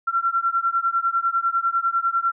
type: beating tone pair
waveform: sine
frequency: 1357 / 1367 Hz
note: E6 / F6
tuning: +50 / -37 cents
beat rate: 10 Hz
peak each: -22 dBFS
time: 0.07-2.32 s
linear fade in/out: 10 ms
effects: none